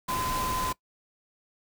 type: tone in noise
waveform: sine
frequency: 1022 Hz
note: C6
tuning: 41 cents flat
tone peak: -29 dBFS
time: 0.08-0.73 s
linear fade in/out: 10 ms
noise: pink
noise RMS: -33 dBFS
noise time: 0.08-0.73 s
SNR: +1 dB
effects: noise-tail reverb RT60 0.1 s tail -21 dB re dry